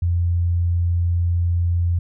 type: tone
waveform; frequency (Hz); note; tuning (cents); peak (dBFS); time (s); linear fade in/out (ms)
sine; 86.5; F2; -16; -16; 0.02-1.99; 5
effects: none